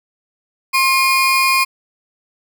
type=tone pair together; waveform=35% pulse; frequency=1065.7 / 2444 Hz; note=C6 / D#7; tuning=+31 / -32 cents; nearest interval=octave + major second; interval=1437 cents; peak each=-13 dBFS; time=0.73-1.65 s; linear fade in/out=20 ms; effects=none